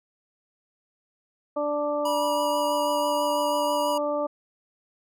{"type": "harmonic tone", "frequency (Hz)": 293.7, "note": "D4", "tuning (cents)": 0, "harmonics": [1, 2, 3, 4], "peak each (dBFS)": [-32, -25, -34, -33], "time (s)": [1.56, 4.27], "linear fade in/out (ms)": 10}
{"type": "tone with vibrato", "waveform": "square", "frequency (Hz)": 966, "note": "B5", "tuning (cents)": -39, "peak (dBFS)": -27, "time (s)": [2.05, 3.98], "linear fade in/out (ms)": 5, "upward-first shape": "triangle", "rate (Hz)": 6.1, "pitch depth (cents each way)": 18}
{"effects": []}